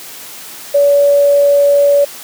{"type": "tone", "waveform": "sine", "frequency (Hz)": 570, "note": "C#5", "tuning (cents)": 48, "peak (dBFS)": -6, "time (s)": [0.74, 2.05], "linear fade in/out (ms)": 10, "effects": ["white hiss -31 dBFS RMS until 2.23 s", "high-pass 150 Hz 12 dB/octave"]}